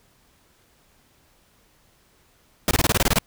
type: noise bursts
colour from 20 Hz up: pink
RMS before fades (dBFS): -18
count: 10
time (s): 2.68-3.187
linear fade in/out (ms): 2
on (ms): 30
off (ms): 23
effects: pink hiss -60 dBFS RMS until 3.26 s